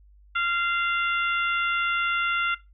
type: harmonic tone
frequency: 692 Hz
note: F5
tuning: 16 cents flat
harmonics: 2 / 3 / 4 / 5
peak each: -23 / -31 / -30 / -35 dBFS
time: 0.35-2.55 s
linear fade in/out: 10 ms
effects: noise-tail reverb RT60 0.2 s tail -17 dB re dry + added 50 Hz sine -51 dBFS peak until 2.73 s